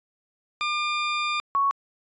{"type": "tone pair in turn", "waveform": ["20% pulse", "sine"], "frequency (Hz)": [1200, 1110.6], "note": ["D6", "C#6"], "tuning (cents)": [37, 3], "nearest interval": "minor second", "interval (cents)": 134, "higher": "first", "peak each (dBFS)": -19, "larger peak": "neither", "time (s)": [[0.61, 1.4], [1.55, 1.71]], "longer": "first", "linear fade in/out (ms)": 0, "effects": ["resampled to 16000 Hz"]}